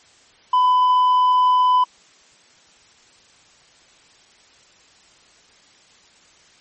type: tone with tanh clipping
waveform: sine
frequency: 1002 Hz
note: B5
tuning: 25 cents sharp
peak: -13 dBFS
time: 0.53-1.84 s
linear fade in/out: 5 ms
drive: 3 dB
effects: white hiss -52 dBFS RMS until 6.6 s + MP3 32 kbps